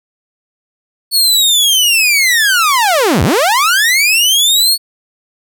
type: linear two-way sweep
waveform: sawtooth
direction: down then up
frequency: 4435 to 66.6 to 4435 Hz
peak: -5 dBFS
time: 1.11-4.78 s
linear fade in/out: 50 ms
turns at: 3.23 s
effects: none